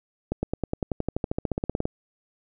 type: accelerating click train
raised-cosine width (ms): 2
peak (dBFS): -12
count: 21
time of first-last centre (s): 0.32-1.854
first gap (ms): 110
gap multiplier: 0.96
effects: none